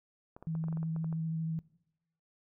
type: clicks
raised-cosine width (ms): 1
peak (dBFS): -34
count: 11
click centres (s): 0.365 / 0.426 / 0.552 / 0.64 / 0.684 / 0.727 / 0.772 / 0.83 / 0.963 / 1.044 / 1.127
type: tone with vibrato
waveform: sine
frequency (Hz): 161.6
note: E3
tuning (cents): -34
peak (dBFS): -32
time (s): 0.47-1.59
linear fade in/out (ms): 0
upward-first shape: sine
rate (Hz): 13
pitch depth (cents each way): 17
effects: noise-tail reverb RT60 0.9 s tail -21 dB re dry